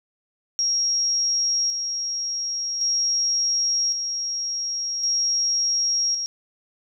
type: tone with tremolo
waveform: sine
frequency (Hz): 5600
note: F8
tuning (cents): +4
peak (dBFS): -19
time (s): 0.59-6.26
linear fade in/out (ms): 0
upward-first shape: square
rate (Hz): 0.45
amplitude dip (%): 45
effects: none